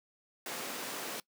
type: high-pass noise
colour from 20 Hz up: pink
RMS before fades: -40 dBFS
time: 0.46-1.2 s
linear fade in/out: 2 ms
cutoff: 260 Hz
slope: 12 dB/octave
effects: noise-tail reverb RT60 0.1 s tail -21 dB re dry + high-pass 150 Hz 12 dB/octave